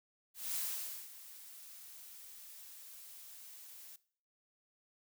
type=noise with ADSR envelope; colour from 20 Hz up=blue; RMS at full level=-37 dBFS; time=0.34-3.96 s; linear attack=200 ms; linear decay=540 ms; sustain=-16 dB; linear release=4 ms; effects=noise-tail reverb RT60 0.5 s tail -19 dB re dry